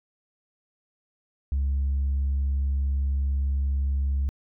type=tone; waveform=sine; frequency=68.8 Hz; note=C#2; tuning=12 cents flat; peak=-20 dBFS; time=1.52-4.29 s; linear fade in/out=0 ms; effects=tanh soft clip ceiling -20 dBFS